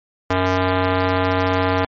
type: tone with band-pass filter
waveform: square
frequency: 92.5 Hz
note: F#2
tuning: in tune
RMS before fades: -18 dBFS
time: 0.3-1.85 s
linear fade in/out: 5 ms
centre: 1000 Hz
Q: 0.62
effects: MP3 32 kbps